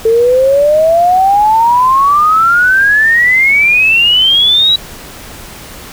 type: exponential sweep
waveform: sine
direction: up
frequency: 443 to 3926 Hz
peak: -5 dBFS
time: 0.05-4.76 s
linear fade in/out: 5 ms
effects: pink hiss -30 dBFS RMS until 5.92 s